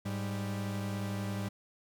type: tone pair together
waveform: 45% pulse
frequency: 103.68 / 196 Hz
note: G#2 / G3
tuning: -2 / 0 cents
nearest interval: major seventh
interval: 1102 cents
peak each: -36 / -37 dBFS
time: 0.05-1.49 s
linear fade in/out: 10 ms
effects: none